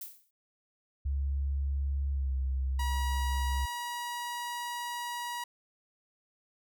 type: noise with exponential decay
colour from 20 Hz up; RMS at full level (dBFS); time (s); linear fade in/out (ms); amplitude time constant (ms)
violet; -38; 0.01-0.31; 5; 65
type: tone with pitch glide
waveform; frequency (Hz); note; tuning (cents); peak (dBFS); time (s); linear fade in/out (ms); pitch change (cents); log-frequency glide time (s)
sine; 69.3 to 65.98; C#2 to C2; 0 to +15; -28; 1.05-3.66; 10; -85; 2.12-2.33
type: tone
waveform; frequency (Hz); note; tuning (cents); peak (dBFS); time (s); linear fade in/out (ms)
sawtooth; 961; B5; -48; -31; 2.79-5.44; 5
effects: none